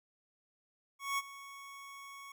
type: tone with ADSR envelope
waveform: 25% pulse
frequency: 1108.7 Hz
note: C#6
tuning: in tune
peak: -27 dBFS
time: 0.99-2.32 s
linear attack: 190 ms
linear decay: 34 ms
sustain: -17 dB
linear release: 3 ms
effects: none